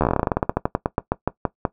slowing click train, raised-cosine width 1 ms, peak -4 dBFS, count 25, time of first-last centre 0.01-1.652 s, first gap 12 ms, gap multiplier 1.13, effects noise-tail reverb RT60 0.1 s tail -18 dB re dry

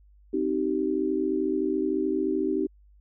sine chord, C minor, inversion none, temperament equal with one note detuned, 261.6 / 311.1 / 384.8 Hz, C4 / Eb4 / G4, 0 / 0 / -32 cents, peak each -30 / -27 / -27 dBFS, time 0.33-2.67 s, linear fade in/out 10 ms, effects added 50 Hz sine -53 dBFS peak until 3 s

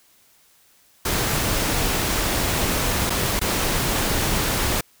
pink noise with dropouts, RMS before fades -22 dBFS, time 1.05-4.81 s, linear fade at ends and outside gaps 5 ms, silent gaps 3.097-3.102 / 3.394-3.413 s, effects white hiss -57 dBFS RMS until 5 s

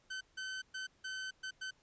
sawtooth tone bursts at uneven times, 1528 Hz, G6, 45 cents flat, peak -36 dBFS, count 6, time 0.1-0.21 / 0.37-0.62 / 0.74-0.87 / 1.04-1.31 / 1.43-1.51 / 1.61-1.71 s, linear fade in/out 10 ms, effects pink hiss -71 dBFS RMS until 1.82 s + resampled to 16000 Hz

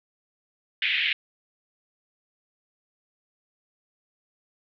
pink band-pass noise, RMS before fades -25 dBFS, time 0.82-1.13 s, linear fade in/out 2 ms, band 1900 to 3400 Hz, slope 48 dB/octave, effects none

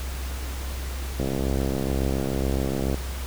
click train, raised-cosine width 2 ms, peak -13 dBFS, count 118, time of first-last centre 1.2-2.944 s, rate 67.1 Hz, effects added 65 Hz sine -29 dBFS peak until 3.26 s + pink hiss -38 dBFS RMS until 3.26 s

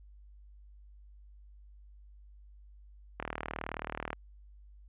click train, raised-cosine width 0.5 ms, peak -20 dBFS, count 37, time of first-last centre 3.2-4.13 s, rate 38.7 Hz, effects added 50 Hz sine -52 dBFS peak until 4.88 s + resampled to 8000 Hz

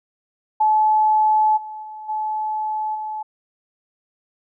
sine tone with level steps, 861 Hz, A5, 38 cents flat, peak -13 / -30 / -32 / -21 / -25 dBFS, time 0.6-3.23 s, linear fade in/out 10 ms, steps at 1.56 / 1.82 / 2.08 / 2.94 s, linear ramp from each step 20 ms, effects none

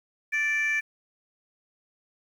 sine tone pair together, 1760 / 2344 Hz, A6 / D7, 0 / -4 cents, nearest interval perfect fourth, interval 496 cents, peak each -24 dBFS, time 0.32-0.81 s, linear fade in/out 20 ms, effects tanh soft clip ceiling -20 dBFS + 9-bit

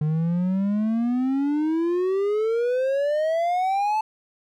triangle exponential sweep, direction up, 150 to 880 Hz, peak -18 dBFS, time 0.01-4.01 s, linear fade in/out 5 ms, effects none

